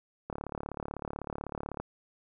click train, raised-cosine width 1 ms, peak -22 dBFS, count 55, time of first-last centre 0.3-1.8 s, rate 36 Hz, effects none

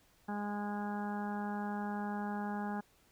harmonic tone, 206 Hz, G#3, 14 cents flat, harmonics 1 / 2 / 3 / 4 / 5 / 6 / 7 / 8, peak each -37 / -47 / -51 / -41 / -50 / -53 / -50 / -50 dBFS, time 0.28-2.81 s, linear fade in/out 10 ms, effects pink hiss -68 dBFS RMS until 3.11 s

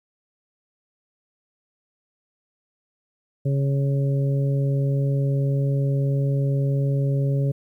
harmonic tone, 138.59 Hz, C#3, in tune, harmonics 1 / 2 / 3 / 4, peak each -19 / -33 / -32 / -33 dBFS, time 3.45-7.52 s, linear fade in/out 10 ms, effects 10-bit

